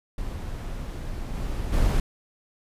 brown noise with level steps, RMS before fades -32 / -29 / -21 dBFS, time 0.18-2 s, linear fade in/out 2 ms, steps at 1.33 / 1.72 s, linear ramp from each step 20 ms, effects resampled to 32000 Hz

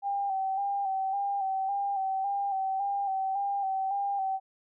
sine tone with vibrato, 784 Hz, G5, in tune, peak -27 dBFS, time 0.02-4.4 s, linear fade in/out 50 ms, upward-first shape square, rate 1.8 Hz, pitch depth 35 cents each way, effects none

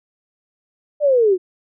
sine linear sweep, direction down, 608 to 349.2 Hz, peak -11 dBFS, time 1-1.38 s, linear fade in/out 50 ms, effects none

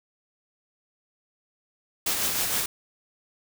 white noise with tremolo, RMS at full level -25 dBFS, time 2.06-2.66 s, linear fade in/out 5 ms, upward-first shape sine, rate 6.5 Hz, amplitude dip 35%, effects none

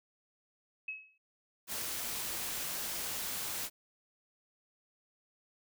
sine tone with exponential decay, 2571 Hz, E7, 44 cents flat, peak -34 dBFS, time 0.88-1.18 s, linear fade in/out 5 ms, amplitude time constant 65 ms
white noise, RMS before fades -38 dBFS, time 1.67-3.7 s, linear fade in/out 50 ms
effects none

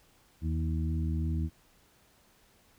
harmonic tone with a mistuned harmonic, 80 Hz, D#2, 49 cents sharp, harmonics 1 / 2 / 3 / 4, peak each -29 / -35 / -39 / -41 dBFS, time 0.41-1.5 s, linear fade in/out 50 ms, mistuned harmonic 3, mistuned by -21 cents, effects pink hiss -64 dBFS RMS until 2.78 s

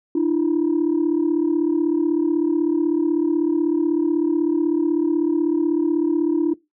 sine tone pair together, 301.7 / 337.8 Hz, D4 / E4, +47 / +42 cents, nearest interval major second, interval 195 cents, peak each -18 dBFS, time 0.15-6.54 s, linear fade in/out 5 ms, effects noise-tail reverb RT60 0.2 s tail -21 dB re dry + tanh soft clip ceiling -12 dBFS

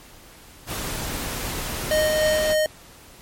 pink noise, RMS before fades -29 dBFS, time 0.66-2.56 s, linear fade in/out 50 ms
square tone with tremolo, 618 Hz, D#5, 12 cents flat, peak -18 dBFS, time 1.91-2.66 s, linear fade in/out 0 ms, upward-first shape sine, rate 3.4 Hz, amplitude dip 25%
effects pink hiss -47 dBFS RMS until 3.21 s + MP3 64 kbps

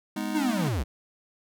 square chord, G# minor, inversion none, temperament just, 207.7 / 249.2 / 311.5 Hz, G#3 / B3 / D#4, 0 / +16 / +2 cents, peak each -33 / -35 / -34 dBFS, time 0.16-0.69 s, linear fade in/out 5 ms
square linear sweep, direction down, 322.5 to 50.4 Hz, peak -26 dBFS, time 0.34-0.84 s, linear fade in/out 20 ms
effects none

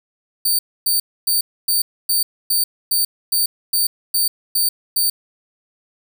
10% pulse tone bursts, 4591 Hz, D8, 40 cents flat, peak -8 dBFS, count 12, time 0.45-5.1 s, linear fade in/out 5 ms, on 140 ms, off 270 ms, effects none

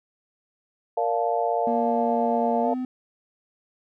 sine chord, Bb major seventh, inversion none, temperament just, 466.2 / 582.7 / 699.2 / 874.1 Hz, Bb4 / D5 / F5 / A5, 0 / -14 / +2 / -12 cents, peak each -27 / -29 / -24 / -29 dBFS, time 0.97-2.74 s, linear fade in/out 5 ms
triangle tone with pitch glide, 236 to 254.4 Hz, A#3 to C4, +22 to -48 cents, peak -24 dBFS, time 1.67-2.85 s, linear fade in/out 2 ms, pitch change +130 cents, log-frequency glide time 2.62-2.7 s
effects none

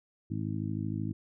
harmonic tone, 53 Hz, G#1, 36 cents sharp, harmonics 2 / 3 / 4 / 5 / 6, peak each -35 / -37 / -38 / -39 / -40 dBFS, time 0.3-1.13 s, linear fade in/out 10 ms, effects none

